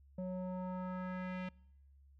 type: tone with low-pass filter sweep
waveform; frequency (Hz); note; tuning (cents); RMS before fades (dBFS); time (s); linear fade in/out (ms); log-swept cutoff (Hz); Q
square; 183.8; F#3; -11; -41; 0.18-1.49; 5; 520 to 2600; 2
effects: noise-tail reverb RT60 0.9 s tail -26 dB re dry + added 69 Hz sine -60 dBFS peak until 2.19 s